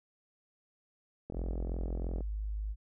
click train, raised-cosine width 2 ms, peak -27 dBFS, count 40, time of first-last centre 1.3-2.207 s, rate 43 Hz
sine tone, 52.1 Hz, G#1, 6 cents sharp, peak -33 dBFS, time 1.33-2.76 s, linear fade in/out 50 ms
effects none

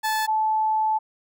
30% pulse / sine tone pair in turn, 870 / 870 Hz, A5 / A5, -20 / -20 cents, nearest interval unison, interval 0 cents, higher neither, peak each -19 / -19 dBFS, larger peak neither, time 0.03-0.27 / 0.27-0.99 s, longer second, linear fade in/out 20 ms, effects none

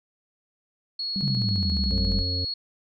sine tone, 4336 Hz, C#8, 39 cents flat, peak -27 dBFS, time 0.99-2.54 s, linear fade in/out 5 ms
sine tone bursts, 196 Hz, G3, in tune, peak -26 dBFS, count 15, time 1.16-2.189 s, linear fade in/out 0 ms, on 49 ms, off 21 ms
sine exponential sweep, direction down, 149.8 to 41.2 Hz, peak -24 dBFS, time 1.22-2.23 s, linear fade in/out 10 ms
harmonic tone, 90 Hz, F#2, 47 cents flat, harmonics 1 / 3 / 5 / 6, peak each -27 / -37 / -41 / -43 dBFS, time 1.91-2.45 s, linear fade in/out 5 ms
effects none

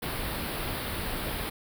pink band-stop noise, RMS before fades -33 dBFS, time 0.02-1.5 s, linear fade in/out 10 ms, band 4700 to 9400 Hz, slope 48 dB/octave, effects none

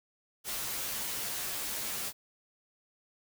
white noise with comb filter, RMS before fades -36 dBFS, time 0.44-2.13 s, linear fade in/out 50 ms, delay 12 ms, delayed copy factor -0.75, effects none

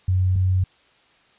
sine tone pair in turn, 92.5 / 92.86 Hz, F#2 / F#2, 0 / +7 cents, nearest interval unison, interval 7 cents, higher second, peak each -16 dBFS, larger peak neither, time 0.08-0.36 / 0.36-0.64 s, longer neither, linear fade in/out 5 ms, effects white hiss -57 dBFS RMS until 1.38 s + resampled to 8000 Hz

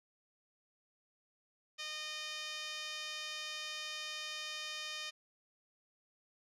15% pulse tone with band-pass filter, 613 Hz, D#5, 26 cents flat, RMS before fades -43 dBFS, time 1.78-5.11 s, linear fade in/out 20 ms, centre 4000 Hz, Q 6.4, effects none

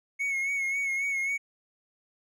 triangle tone with vibrato, 2195 Hz, C#7, 18 cents flat, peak -25 dBFS, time 0.19-1.38 s, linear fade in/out 20 ms, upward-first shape sine, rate 3.7 Hz, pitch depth 41 cents each way, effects none

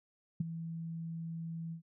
sine tone with ADSR envelope, 164.81 Hz, E3, in tune, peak -26 dBFS, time 0.4-1.82 s, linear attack 7 ms, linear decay 15 ms, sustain -12 dB, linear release 99 ms, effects none

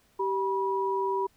sine tone pair together, 388.5 / 971.6 Hz, G4 / B5, -16 / -29 cents, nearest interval octave + major third, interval 1587 cents, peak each -28 dBFS, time 0.19-1.27 s, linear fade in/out 10 ms, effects pink hiss -65 dBFS RMS until 1.36 s

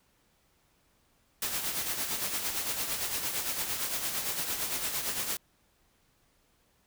white noise with tremolo, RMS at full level -31 dBFS, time 1.42-5.37 s, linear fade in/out 2 ms, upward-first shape sine, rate 8.8 Hz, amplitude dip 50%, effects pink hiss -69 dBFS RMS until 6.86 s

